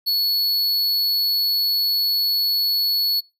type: tone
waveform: square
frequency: 4400 Hz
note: C#8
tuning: 14 cents flat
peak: -18 dBFS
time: 0.06-3.21 s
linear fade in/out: 20 ms
effects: noise-tail reverb RT60 0.3 s tail -25 dB re dry